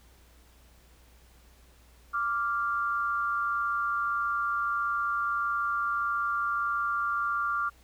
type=tone pair together; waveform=sine; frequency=1171 / 1392.6 Hz; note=D6 / F6; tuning=-5 / -5 cents; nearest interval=minor third; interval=300 cents; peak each=-29 / -29 dBFS; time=2.13-7.7 s; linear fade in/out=20 ms; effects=added 60 Hz sine -56 dBFS peak until 7.83 s + pink hiss -61 dBFS RMS until 7.83 s